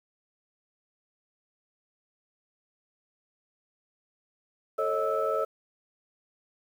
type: tone cluster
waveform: sine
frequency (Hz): 440.3 / 546 / 627 / 1311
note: A4 / C#5 / D#5 / E6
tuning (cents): +1 / -26 / +13 / -10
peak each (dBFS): -30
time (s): 4.78-5.45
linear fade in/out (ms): 10
effects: tanh soft clip ceiling -16 dBFS + 9-bit